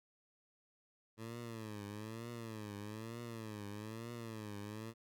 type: tone with vibrato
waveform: 15% pulse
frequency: 110 Hz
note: A2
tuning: in tune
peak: -38 dBFS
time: 1.17-4.94 s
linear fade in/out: 50 ms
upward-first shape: triangle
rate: 1.1 Hz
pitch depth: 150 cents each way
effects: none